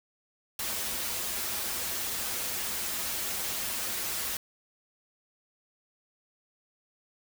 white noise with comb filter, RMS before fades -33 dBFS, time 0.59-4.37 s, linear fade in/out 2 ms, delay 6.8 ms, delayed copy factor -0.6, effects none

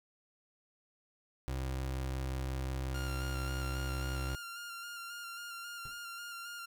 30% pulse tone, 65.6 Hz, C2, 5 cents sharp, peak -32 dBFS, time 1.48-4.35 s, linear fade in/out 0 ms
sawtooth tone with vibrato, 1396.9 Hz, F6, in tune, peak -39 dBFS, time 2.94-6.66 s, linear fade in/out 10 ms, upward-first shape square, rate 3.7 Hz, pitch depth 20 cents each way
brown noise with exponential decay, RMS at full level -47 dBFS, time 5.85-6.02 s, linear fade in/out 0 ms, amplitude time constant 36 ms
effects none

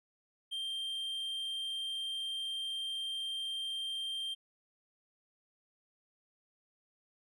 triangle tone, 3168 Hz, G7, 18 cents sharp, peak -34 dBFS, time 0.51-4.35 s, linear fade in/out 20 ms, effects none

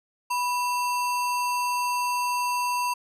sine tone with sample-and-hold, 984 Hz, B5, 7 cents flat, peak -23 dBFS, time 0.3-2.94 s, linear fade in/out 10 ms, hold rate 3675 Hz, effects resampled to 32000 Hz

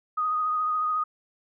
sine tone with vibrato, 1244.5 Hz, D#6, in tune, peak -23 dBFS, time 0.17-1.04 s, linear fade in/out 10 ms, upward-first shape sine, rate 14 Hz, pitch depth 22 cents each way, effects none

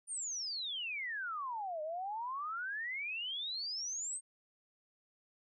sine exponential two-way sweep, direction down then up, 9340 to 602 to 8590 Hz, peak -37 dBFS, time 0.07-4.21 s, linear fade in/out 50 ms, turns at 1.82 s, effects none

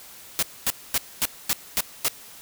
white noise bursts, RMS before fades -22 dBFS, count 7, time 0.39-2.082 s, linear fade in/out 0 ms, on 36 ms, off 240 ms, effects white hiss -45 dBFS RMS until 2.41 s

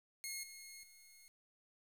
10% pulse tone with level steps, 2158 Hz, C#7, 47 cents flat, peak -33 / -43 / -50 dBFS, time 0.24-1.28 s, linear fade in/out 0 ms, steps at 0.43 / 0.83 s, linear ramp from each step 5 ms, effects 11-bit

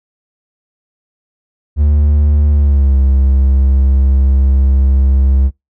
triangle tone with pitch glide, 73.6 to 67.1 Hz, D2 to C2, +4 to +44 cents, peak -5 dBFS, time 1.76-5.51 s, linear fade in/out 50 ms, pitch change -160 cents, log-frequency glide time 2.5-2.97 s, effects noise-tail reverb RT60 0.2 s tail -26 dB re dry

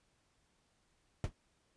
brown noise with exponential decay, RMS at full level -28 dBFS, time 1.24-1.33 s, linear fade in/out 1 ms, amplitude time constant 18 ms, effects pink hiss -75 dBFS RMS until 1.76 s + resampled to 22050 Hz

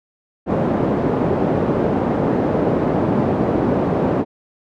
pink band-pass noise, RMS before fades -18 dBFS, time 0.46-4.25 s, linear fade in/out 50 ms, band 170 to 590 Hz, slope 12 dB/octave, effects none

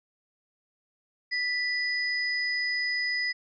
sine tone pair together, 1975.5 / 4987 Hz, B6 / D#8, 0 / +3 cents, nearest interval octave + major third, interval 1603 cents, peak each -27 / -32 dBFS, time 1.31-3.33 s, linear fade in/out 20 ms, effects none

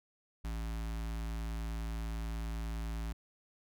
square tone with notch filter, 55.2 Hz, A1, 6 cents sharp, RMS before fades -38 dBFS, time 0.44-3.13 s, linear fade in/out 10 ms, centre 470 Hz, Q 1.8, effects none

